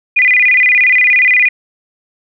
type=tone with vibrato; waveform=sine; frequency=2217 Hz; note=C#7; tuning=in tune; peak=-6 dBFS; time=0.16-1.49 s; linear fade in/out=10 ms; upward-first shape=square; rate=17 Hz; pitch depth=170 cents each way; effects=none